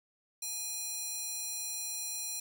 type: tone with high-pass filter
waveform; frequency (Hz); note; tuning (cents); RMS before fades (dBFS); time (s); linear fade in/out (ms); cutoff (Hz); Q
square; 823; G#5; -16; -38; 0.42-2.4; 5; 6200; 1.4
effects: none